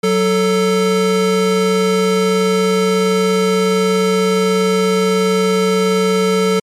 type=tone pair together; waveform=square; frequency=186.2 / 441.6 Hz; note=F#3 / A4; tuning=+11 / +6 cents; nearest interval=octave + minor third; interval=1495 cents; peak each=-17 / -14 dBFS; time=0.03-6.6 s; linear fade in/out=10 ms; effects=low-pass 10000 Hz 12 dB/octave + MP3 96 kbps